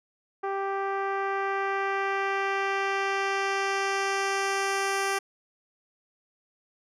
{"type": "tone with low-pass filter sweep", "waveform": "10% pulse", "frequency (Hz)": 392, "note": "G4", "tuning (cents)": 0, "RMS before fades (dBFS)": -28, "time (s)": [0.43, 5.19], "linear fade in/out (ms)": 10, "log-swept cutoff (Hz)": [980, 11000], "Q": 0.85, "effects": []}